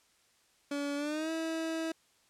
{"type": "tone with pitch glide", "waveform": "30% pulse", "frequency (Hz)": [285.5, 324.2], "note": ["D4", "E4"], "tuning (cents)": [-49, -29], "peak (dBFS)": -30, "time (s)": [0.71, 1.92], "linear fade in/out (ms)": 5, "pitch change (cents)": 220, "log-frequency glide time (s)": [0.96, 1.31], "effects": ["white hiss -68 dBFS RMS until 2.29 s", "low-pass 9000 Hz 12 dB/octave"]}